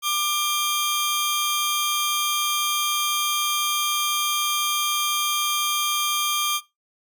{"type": "tone pair together", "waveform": "sawtooth", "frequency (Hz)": [1192, 3214], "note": ["D6", "G7"], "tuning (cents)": [25, 43], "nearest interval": "octave + perfect fourth", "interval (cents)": 1718, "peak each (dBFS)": -20, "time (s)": [0.02, 6.61], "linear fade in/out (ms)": 50, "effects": ["noise-tail reverb RT60 0.2 s tail -19 dB re dry"]}